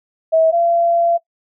sine tone pair in turn, 646 / 682.1 Hz, E5 / F5, -35 / -41 cents, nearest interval minor second, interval 94 cents, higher second, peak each -9 / -12 dBFS, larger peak first, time 0.32-0.52 / 0.52-1.18 s, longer second, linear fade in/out 20 ms, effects noise-tail reverb RT60 0.1 s tail -19 dB re dry

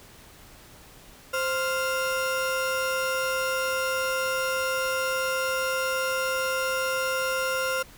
35% pulse tone pair together, 522.5 / 1395 Hz, C5 / F6, -2 / -2 cents, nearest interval octave + perfect fourth, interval 1700 cents, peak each -26 dBFS, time 1.33-7.83 s, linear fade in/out 10 ms, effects pink hiss -50 dBFS RMS until 7.97 s

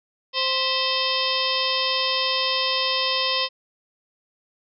harmonic tone with a mistuned harmonic, 523.3 Hz, C5, in tune, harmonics 1 / 2 / 4 / 5 / 6 / 7 / 8 / 9 / 10, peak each -30 / -28 / -33 / -29 / -27 / -29 / -33 / -31 / -28 dBFS, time 0.33-3.49 s, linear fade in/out 50 ms, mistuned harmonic 4, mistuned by -110 cents, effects none

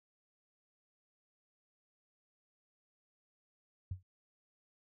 sine tone with exponential decay, 92.5 Hz, F#2, in tune, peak -33 dBFS, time 3.91-4.03 s, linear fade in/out 5 ms, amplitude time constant 25 ms, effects none

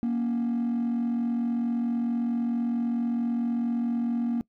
triangle tone pair together, 235.5 / 280 Hz, A#3 / C#4, +18 / +18 cents, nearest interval minor third, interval 300 cents, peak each -21 / -31 dBFS, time 0.03-4.41 s, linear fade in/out 0 ms, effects noise-tail reverb RT60 0.1 s tail -24 dB re dry + tanh soft clip ceiling -21 dBFS

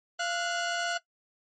sawtooth tone pair together, 689.5 / 1461 Hz, F5 / F#6, -22 / -22 cents, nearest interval octave + minor second, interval 1300 cents, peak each -28 dBFS, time 0.19-0.98 s, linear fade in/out 10 ms, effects noise-tail reverb RT60 0.1 s tail -17 dB re dry + MP3 32 kbps

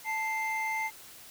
triangle tone pair together, 880 / 2093 Hz, A5 / C7, 0 / 0 cents, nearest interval octave + minor third, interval 1500 cents, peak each -31 / -30 dBFS, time 0.04-0.91 s, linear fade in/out 50 ms, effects white hiss -50 dBFS RMS until 1.3 s

